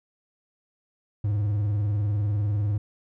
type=tone with vibrato; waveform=triangle; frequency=103.1 Hz; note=G#2; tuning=12 cents flat; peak=-20 dBFS; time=1.24-2.78 s; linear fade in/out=5 ms; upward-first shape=sine; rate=20 Hz; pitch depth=100 cents each way; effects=none